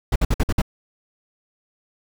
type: noise bursts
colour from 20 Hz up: brown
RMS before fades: -17 dBFS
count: 6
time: 0.12-0.618 s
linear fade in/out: 5 ms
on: 38 ms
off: 54 ms
effects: none